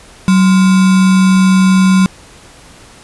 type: tone with sample-and-hold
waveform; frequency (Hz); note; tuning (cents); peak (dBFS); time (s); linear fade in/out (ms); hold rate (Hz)
sine; 187.9; F#3; +27; -5; 0.28-2.06; 0; 1225
effects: pink hiss -39 dBFS RMS until 3.03 s + resampled to 24000 Hz